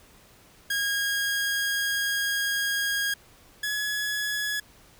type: tone pair in turn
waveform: sawtooth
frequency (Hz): 1634 / 1688.7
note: G#6 / G#6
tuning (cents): -29 / +28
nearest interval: minor second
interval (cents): 57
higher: second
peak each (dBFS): -21 / -23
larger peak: first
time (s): 0.7-3.14 / 3.63-4.6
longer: first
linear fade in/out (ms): 5
effects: pink hiss -55 dBFS RMS until 4.99 s